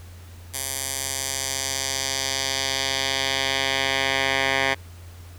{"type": "tone with band-pass filter sweep", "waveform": "10% pulse", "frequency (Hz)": 134.8, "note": "C#3", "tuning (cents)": -48, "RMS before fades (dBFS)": -25, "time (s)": [0.53, 4.75], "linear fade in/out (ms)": 20, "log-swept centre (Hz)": [10000, 2100], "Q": 1.2, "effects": ["added 87 Hz sine -40 dBFS peak until 5.38 s", "pink hiss -50 dBFS RMS until 5.38 s"]}